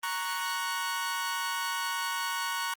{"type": "chord", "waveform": "sawtooth", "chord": "F# major", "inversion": "first", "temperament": "equal", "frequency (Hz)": [932.3, 1108.7, 1480], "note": ["A#5", "C#6", "F#6"], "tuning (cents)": [0, 0, 0], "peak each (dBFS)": -31, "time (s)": [0.03, 2.74], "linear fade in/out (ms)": 5, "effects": ["Opus 32 kbps"]}